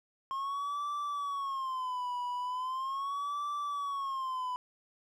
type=tone with vibrato; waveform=triangle; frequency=1069 Hz; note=C6; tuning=37 cents sharp; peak=-31 dBFS; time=0.31-4.56 s; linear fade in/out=0 ms; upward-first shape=sine; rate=0.39 Hz; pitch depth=150 cents each way; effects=none